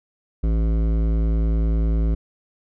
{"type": "tone with hard clipping", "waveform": "triangle", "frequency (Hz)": 55, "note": "A1", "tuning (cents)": 0, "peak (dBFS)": -19, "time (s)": [0.43, 2.15], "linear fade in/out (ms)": 10, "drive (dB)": 18, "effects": []}